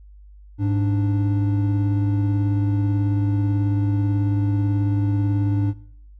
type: tone pair together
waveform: triangle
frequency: 103.83 / 293.2 Hz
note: G#2 / D4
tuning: 0 / -3 cents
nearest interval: octave + tritone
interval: 1797 cents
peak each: -17 / -22 dBFS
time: 0.58-5.74 s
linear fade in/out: 50 ms
effects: noise-tail reverb RT60 0.7 s tail -22 dB re dry + added 50 Hz sine -42 dBFS peak until 6.19 s